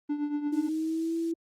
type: tone with tremolo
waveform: triangle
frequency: 293.6 Hz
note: D4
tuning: in tune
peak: -23 dBFS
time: 0.09-0.69 s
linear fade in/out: 10 ms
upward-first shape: triangle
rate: 8.6 Hz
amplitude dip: 70%
type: tone with pitch glide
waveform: sine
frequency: 311.1 to 331.5 Hz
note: D#4 to E4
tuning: 0 to +10 cents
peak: -27 dBFS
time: 0.52-1.34 s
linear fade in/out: 10 ms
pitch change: +110 cents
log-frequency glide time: 0.64-1.16 s
type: noise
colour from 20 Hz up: violet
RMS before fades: -42 dBFS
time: 0.52-1.32 s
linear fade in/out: 10 ms
effects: low-pass 6000 Hz 12 dB/octave + Opus 32 kbps